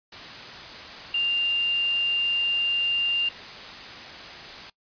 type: tone in noise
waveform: sine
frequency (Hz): 2794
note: F7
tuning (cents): 0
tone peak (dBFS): -21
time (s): 1.14-3.29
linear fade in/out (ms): 5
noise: white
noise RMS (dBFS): -39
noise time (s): 0.12-4.7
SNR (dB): +15
effects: noise-tail reverb RT60 0.1 s tail -21 dB re dry + resampled to 11025 Hz